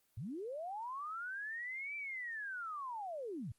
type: linear two-way sweep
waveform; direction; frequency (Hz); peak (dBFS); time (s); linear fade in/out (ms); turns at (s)
sine; up then down; 89.6 to 2349 to 89.6; -40; 0.17-3.52; 5; 1.96
effects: white hiss -75 dBFS RMS until 3.58 s + Opus 24 kbps